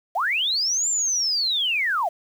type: linear two-way sweep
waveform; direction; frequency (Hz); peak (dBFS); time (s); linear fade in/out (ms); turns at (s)
sine; up then down; 606 to 7400 to 606; -20; 0.15-2.09; 10; 0.89
effects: 8-bit